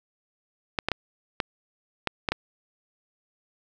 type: clicks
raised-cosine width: 0.3 ms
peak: -8 dBFS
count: 7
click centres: 0.788 / 0.886 / 0.917 / 1.402 / 2.073 / 2.288 / 2.32 s
effects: none